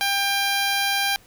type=tone; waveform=10% pulse; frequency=796 Hz; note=G5; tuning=26 cents sharp; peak=-12 dBFS; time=0.01-1.16 s; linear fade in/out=0 ms; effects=pink hiss -53 dBFS RMS until 1.26 s